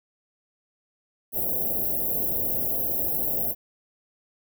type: band-stop noise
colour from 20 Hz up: white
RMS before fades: -26 dBFS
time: 1.32-3.55 s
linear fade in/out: 50 ms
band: 720 to 12000 Hz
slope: 48 dB/octave
effects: none